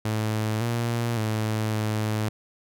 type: tone with pitch steps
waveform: sawtooth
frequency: 108.8 / 117.5 / 109.1 / 108.1 Hz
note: A2 / A#2 / A2 / A2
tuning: -19 / +14 / -14 / -30 cents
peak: -20 dBFS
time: 0.05-2.29 s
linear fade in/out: 5 ms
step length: 560 ms
effects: none